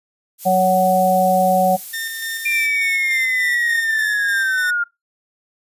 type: noise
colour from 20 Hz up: violet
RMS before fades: -29 dBFS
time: 0.38-2.69 s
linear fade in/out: 50 ms
type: harmonic tone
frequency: 186.2 Hz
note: F#3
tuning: 11 cents sharp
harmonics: 1 / 3 / 4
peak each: -20 / -17 / -14 dBFS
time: 0.45-1.77 s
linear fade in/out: 20 ms
type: tone with tremolo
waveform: sawtooth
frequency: 1813 Hz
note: A#6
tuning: 49 cents flat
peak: -20 dBFS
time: 1.93-4.71 s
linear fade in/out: 10 ms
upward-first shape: square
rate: 3.4 Hz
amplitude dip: 35%
type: linear sweep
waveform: sine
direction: down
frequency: 2392 to 1399 Hz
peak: -16 dBFS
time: 2.45-4.84 s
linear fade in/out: 10 ms
effects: noise-tail reverb RT60 0.2 s tail -23 dB re dry + resampled to 32000 Hz